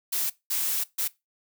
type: noise bursts at uneven times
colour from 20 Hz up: blue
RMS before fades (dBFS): -27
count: 3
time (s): 0.12-0.3 / 0.5-0.84 / 0.98-1.08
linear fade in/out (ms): 10
effects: noise-tail reverb RT60 0.2 s tail -20 dB re dry